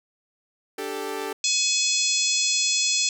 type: chord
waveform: sawtooth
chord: D suspended fourth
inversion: none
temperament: equal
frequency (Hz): 293.7 / 392 / 440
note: D4 / G4 / A4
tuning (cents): 0 / 0 / 0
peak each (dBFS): -33 / -28 / -28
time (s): 0.78-1.33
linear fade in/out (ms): 5
type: harmonic tone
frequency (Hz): 849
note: G#5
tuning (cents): +38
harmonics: 3 / 4 / 5 / 6 / 7 / 8 / 9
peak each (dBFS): -28 / -28 / -28 / -28 / -28 / -28 / -28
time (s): 1.44-3.09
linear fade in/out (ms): 2
effects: none